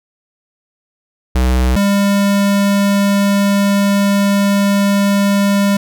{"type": "tone pair in turn", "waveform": "square", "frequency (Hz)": [63.1, 200.3], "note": ["B1", "G3"], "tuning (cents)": [38, 38], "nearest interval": "octave + minor sixth", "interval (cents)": 2000, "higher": "second", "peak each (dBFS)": -11, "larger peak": "neither", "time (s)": [[1.35, 1.76], [1.76, 5.77]], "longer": "second", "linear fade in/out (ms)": 5, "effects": []}